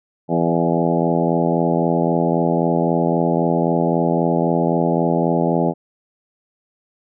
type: harmonic tone with a mistuned harmonic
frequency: 83.8 Hz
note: E2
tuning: 29 cents sharp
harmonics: 2 / 3 / 4 / 5 / 6 / 7 / 8 / 9 / 10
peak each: -20 / -22 / -23 / -24 / -25 / -25 / -26 / -27 / -27 dBFS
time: 0.28-5.74 s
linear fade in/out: 50 ms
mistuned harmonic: 7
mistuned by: +20 cents
effects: none